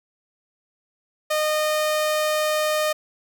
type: tone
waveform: sawtooth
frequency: 613 Hz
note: D#5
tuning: 26 cents flat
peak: -16 dBFS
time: 1.3-2.93 s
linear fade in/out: 10 ms
effects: none